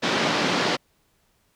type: band-pass noise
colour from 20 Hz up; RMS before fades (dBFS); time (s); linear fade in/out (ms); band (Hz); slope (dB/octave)
pink; -23; 0.02-0.77; 20; 170 to 5100; 24
effects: pink hiss -66 dBFS RMS until 1.55 s